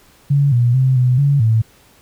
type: tone with pitch steps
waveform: sine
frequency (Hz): 141.7 / 120.6 / 130.9 / 125.5 / 141.6 / 111.8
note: C#3 / B2 / C3 / B2 / C#3 / A2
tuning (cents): +38 / -41 / +1 / +28 / +37 / +28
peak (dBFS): -10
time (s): 0.3-1.62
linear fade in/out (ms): 10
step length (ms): 220
effects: pink hiss -50 dBFS RMS until 2.01 s